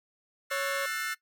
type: chord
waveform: 40% pulse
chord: F# half-diminished seventh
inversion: third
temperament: just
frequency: 1332 / 1480 / 1776 / 2131 Hz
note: E6 / F#6 / A6 / C7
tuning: +18 / 0 / +16 / +31 cents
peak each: -36 dBFS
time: 0.5-1.15 s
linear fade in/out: 20 ms
type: harmonic tone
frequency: 554.4 Hz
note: C#5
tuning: in tune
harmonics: 1 / 2 / 3 / 4 / 5 / 6 / 7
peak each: -33 / -39 / -43 / -45 / -47 / -49 / -50 dBFS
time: 0.51-0.86 s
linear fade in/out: 5 ms
effects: noise-tail reverb RT60 0.1 s tail -19 dB re dry